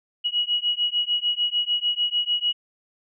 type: beating tone pair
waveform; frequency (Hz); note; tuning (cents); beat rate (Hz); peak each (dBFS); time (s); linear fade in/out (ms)
sine; 2907 / 2913.7; F#7 / F#7; -31 / -27; 6.7; -24; 0.24-2.53; 20
effects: none